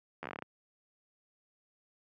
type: slowing click train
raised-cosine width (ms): 0.5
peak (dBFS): -24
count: 10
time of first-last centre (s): 0.23-0.423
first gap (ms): 12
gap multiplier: 1.14
effects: high-pass 150 Hz 12 dB/octave